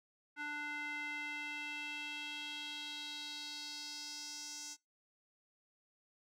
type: tone with band-pass filter sweep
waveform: square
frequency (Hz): 295.4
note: D4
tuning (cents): +10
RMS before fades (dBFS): -44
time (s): 0.36-4.77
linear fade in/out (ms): 50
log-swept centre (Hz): 1700 to 6200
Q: 3.4
effects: noise-tail reverb RT60 0.2 s tail -22 dB re dry